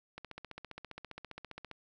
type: click train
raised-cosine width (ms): 0.3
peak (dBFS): -28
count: 24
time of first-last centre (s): 0.18-1.713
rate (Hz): 15
effects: none